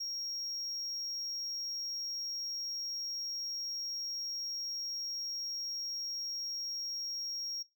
triangle tone, 5588 Hz, F8, in tune, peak -35 dBFS, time 0-7.63 s, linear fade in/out 10 ms, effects noise-tail reverb RT60 0.2 s tail -19 dB re dry

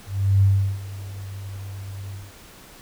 sine tone with ADSR envelope, 98 Hz, G2, in tune, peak -12 dBFS, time 0.06-2.33 s, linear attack 360 ms, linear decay 370 ms, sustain -19 dB, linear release 190 ms, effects pink hiss -46 dBFS RMS until 2.81 s

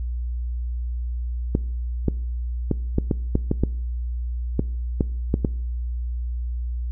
clicks, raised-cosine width 3 ms, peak -6 dBFS, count 12, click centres 1.551 / 2.083 / 2.713 / 2.984 / 3.112 / 3.354 / 3.514 / 3.636 / 4.594 / 5.008 / 5.341 / 5.448 s, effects noise-tail reverb RT60 0.6 s tail -22 dB re dry + added 60 Hz sine -24 dBFS peak until 6.91 s

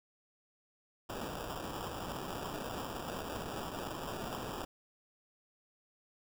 white noise with sample-and-hold, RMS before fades -41 dBFS, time 1.09-4.65 s, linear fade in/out 5 ms, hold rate 2100 Hz, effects none

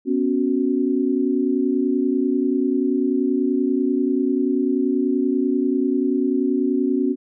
sine chord, B suspended second, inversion none, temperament equal, 246.9 / 277.2 / 370 Hz, B3 / C#4 / F#4, 0 / 0 / 0 cents, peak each -22 / -20 / -23 dBFS, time 0.05-7.16 s, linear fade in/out 50 ms, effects none

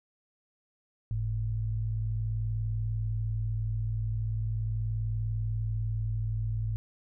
sine tone pair together, 48.51 / 108.9 Hz, G1 / A2, -17 / -17 cents, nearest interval octave + major second, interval 1400 cents, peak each -34 / -29 dBFS, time 1.11-6.76 s, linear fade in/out 0 ms, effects none

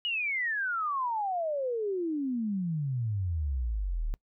sine exponential sweep, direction down, 2941 to 35 Hz, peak -28 dBFS, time 0.05-4.14 s, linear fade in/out 0 ms, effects noise-tail reverb RT60 0.1 s tail -24 dB re dry

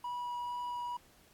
triangle tone with vibrato, 972 Hz, B5, 28 cents flat, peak -34 dBFS, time 0.04-0.97 s, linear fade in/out 5 ms, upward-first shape triangle, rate 2.2 Hz, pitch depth 8 cents each way, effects pink hiss -64 dBFS RMS until 1.33 s + AAC 64 kbps

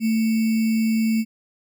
sine tone with sample-and-hold, 222.5 Hz, A3, 20 cents sharp, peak -17 dBFS, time 0-1.25 s, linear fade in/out 50 ms, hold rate 2450 Hz, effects none

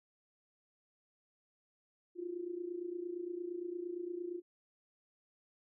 sine tone with amplitude modulation, 350.9 Hz, F4, 8 cents sharp, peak -35 dBFS, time 2.15-4.42 s, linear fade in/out 50 ms, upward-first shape sine, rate 28.7 Hz, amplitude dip 75%, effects none

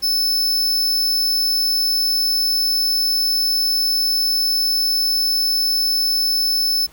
45% pulse tone, 5260 Hz, E8, 5 cents flat, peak -16 dBFS, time 0.02-6.87 s, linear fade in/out 20 ms, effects added 60 Hz sine -51 dBFS peak until 6.92 s + pink hiss -48 dBFS RMS until 6.92 s

